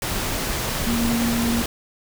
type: tone in noise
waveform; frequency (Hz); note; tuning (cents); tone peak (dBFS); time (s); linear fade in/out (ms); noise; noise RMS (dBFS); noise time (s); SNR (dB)
sine; 233.8; A#3; +5; -20; 0.87-1.62; 2; pink; -25; 0.02-1.66; +2
effects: none